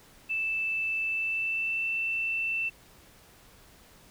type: tone with pitch glide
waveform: sine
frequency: 2642 to 2671 Hz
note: E7 to E7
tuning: +3 to +22 cents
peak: -27 dBFS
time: 0.29-2.7 s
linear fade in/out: 20 ms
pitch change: +19 cents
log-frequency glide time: 1.07-1.88 s
effects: pink hiss -56 dBFS RMS until 4.1 s